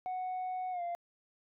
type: tone with pitch glide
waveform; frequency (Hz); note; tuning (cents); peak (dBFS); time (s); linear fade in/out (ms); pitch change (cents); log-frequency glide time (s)
sine; 739 to 693.5; F#5 to F5; -2 to -12; -32; 0.06-0.95; 0; -110; 0.71-0.82
effects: tanh soft clip ceiling -33 dBFS